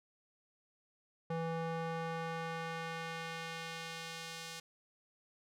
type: tone with band-pass filter sweep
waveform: square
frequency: 164.6 Hz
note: E3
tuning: 2 cents flat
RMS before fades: -41 dBFS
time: 1.3-4.6 s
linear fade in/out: 5 ms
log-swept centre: 580 to 5100 Hz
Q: 0.72
effects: none